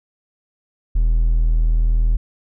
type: tone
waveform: triangle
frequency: 40.47 Hz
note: E1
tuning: 31 cents flat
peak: -10 dBFS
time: 0.95-2.17 s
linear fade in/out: 10 ms
effects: tanh soft clip ceiling -6 dBFS